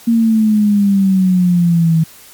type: exponential sweep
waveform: sine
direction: down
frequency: 233.1 to 160 Hz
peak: -8 dBFS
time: 0.07-2.04 s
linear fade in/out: 10 ms
effects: white hiss -40 dBFS RMS until 2.33 s + MP3 96 kbps